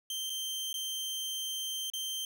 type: tone with dropouts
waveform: sawtooth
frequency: 3136 Hz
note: G7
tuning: in tune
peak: -31 dBFS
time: 0.1-2.25 s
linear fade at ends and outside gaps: 2 ms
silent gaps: 0.297-0.301 / 0.73-0.74 / 1.901-1.935 s
effects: none